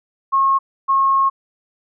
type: tone pair in turn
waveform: sine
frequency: 1085 / 1085 Hz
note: C#6 / C#6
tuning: -37 / -37 cents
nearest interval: unison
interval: 0 cents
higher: neither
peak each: -12 dBFS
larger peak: neither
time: 0.32-0.59 / 0.88-1.3 s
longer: second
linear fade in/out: 20 ms
effects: none